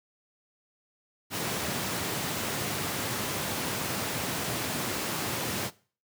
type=high-pass noise; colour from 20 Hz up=pink; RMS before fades=-32 dBFS; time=1.3-5.71 s; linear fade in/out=50 ms; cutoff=100 Hz; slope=24 dB/octave; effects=noise-tail reverb RT60 0.4 s tail -20 dB re dry